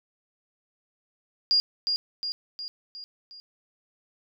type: tone with echo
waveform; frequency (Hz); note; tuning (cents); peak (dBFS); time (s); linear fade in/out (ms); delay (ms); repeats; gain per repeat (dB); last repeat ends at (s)
sine; 4830; D8; +48; -18; 1.51-1.6; 0; 360; 5; -5; 3.4
effects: none